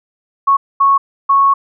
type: tone bursts at uneven times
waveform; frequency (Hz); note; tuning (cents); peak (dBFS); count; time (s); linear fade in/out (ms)
sine; 1104; C#6; -7; -7; 3; 0.47-0.57 / 0.8-0.98 / 1.29-1.54; 10
effects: none